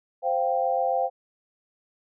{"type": "chord", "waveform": "sine", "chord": "C suspended fourth", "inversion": "none", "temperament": "just", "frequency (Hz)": [523.3, 697.7, 784.9], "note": ["C5", "F5", "G5"], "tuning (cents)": [0, -2, 2], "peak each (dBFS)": -26, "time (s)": [0.22, 1.1], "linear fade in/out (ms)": 50, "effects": []}